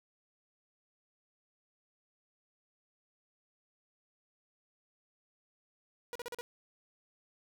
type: tone bursts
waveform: sawtooth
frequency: 481.7 Hz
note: B4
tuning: 43 cents flat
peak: -35 dBFS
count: 5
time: 6.13-6.41 s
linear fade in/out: 0 ms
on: 24 ms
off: 40 ms
effects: none